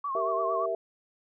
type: tone with vibrato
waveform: sine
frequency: 1108.7 Hz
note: C#6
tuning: in tune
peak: -29 dBFS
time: 0.04-0.66 s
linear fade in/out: 5 ms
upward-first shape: triangle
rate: 8.8 Hz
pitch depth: 93 cents each way
type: chord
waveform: sine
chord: E diminished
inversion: first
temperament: equal with one note detuned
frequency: 388.6 / 466.2 / 659.3 Hz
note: G4 / Bb4 / E5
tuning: -15 / 0 / 0 cents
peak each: -34 / -34 / -29 dBFS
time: 0.15-0.75 s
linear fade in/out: 2 ms
effects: none